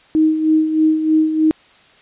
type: tone with tremolo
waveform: sine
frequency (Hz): 313.7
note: D#4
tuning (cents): +14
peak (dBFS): -9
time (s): 0.15-1.51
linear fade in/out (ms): 0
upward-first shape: sine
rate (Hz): 3.2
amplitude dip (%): 60
effects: white hiss -49 dBFS RMS until 2.01 s + resampled to 8000 Hz